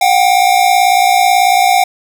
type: tone pair together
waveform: square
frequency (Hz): 722.8 / 781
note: F#5 / G5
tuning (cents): -41 / -7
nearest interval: minor second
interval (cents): 134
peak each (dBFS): -11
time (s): 0.01-1.84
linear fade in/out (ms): 5
effects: none